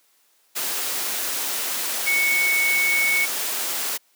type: tone in noise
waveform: sine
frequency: 2217 Hz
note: C#7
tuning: in tune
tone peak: -18 dBFS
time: 2.06-3.26 s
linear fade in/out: 20 ms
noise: white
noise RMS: -26 dBFS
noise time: 0.55-3.98 s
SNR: +5 dB
effects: white hiss -62 dBFS RMS until 4.15 s + high-pass 300 Hz 12 dB/octave